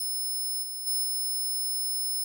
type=tone with level steps; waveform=5% pulse; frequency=5230 Hz; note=E8; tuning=15 cents flat; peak=-23 / -28 / -20 / -22 dBFS; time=0-2.24 s; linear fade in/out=5 ms; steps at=0.62 / 0.86 / 1.03 s; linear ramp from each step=20 ms; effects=none